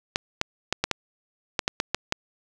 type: clicks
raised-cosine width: 0.2 ms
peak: -5 dBFS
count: 10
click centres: 0.159 / 0.414 / 0.726 / 0.84 / 0.913 / 1.592 / 1.679 / 1.801 / 1.946 / 2.124 s
effects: none